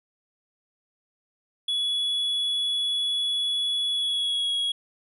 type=tone with pitch glide; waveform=triangle; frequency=3391 to 3321 Hz; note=G#7 to G#7; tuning=+35 to -1 cents; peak=-22 dBFS; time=1.68-4.72 s; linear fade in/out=5 ms; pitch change=-36 cents; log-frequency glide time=3.91-4.54 s; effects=resampled to 32000 Hz